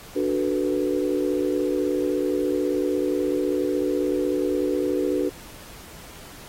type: chord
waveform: sine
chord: B minor seventh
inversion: first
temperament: equal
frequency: 293.7 / 370 / 440 / 493.9 Hz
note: D4 / F#4 / A4 / B4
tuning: 0 / 0 / 0 / 0 cents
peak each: -25 / -25 / -29 / -27 dBFS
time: 0.15-5.3 s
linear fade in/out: 20 ms
effects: pink hiss -44 dBFS RMS until 6.48 s + AAC 48 kbps